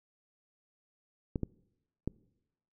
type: clicks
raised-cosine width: 3 ms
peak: -19 dBFS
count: 3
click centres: 1.358 / 1.433 / 2.076 s
effects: noise-tail reverb RT60 0.9 s tail -24 dB re dry